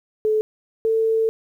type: tone pair in turn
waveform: sine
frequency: 431.9 / 446.4 Hz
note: A4 / A4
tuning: -32 / +25 cents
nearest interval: minor second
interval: 57 cents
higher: second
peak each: -16 dBFS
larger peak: neither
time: 0.25-0.41 / 0.85-1.29 s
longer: second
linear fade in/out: 0 ms
effects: 9-bit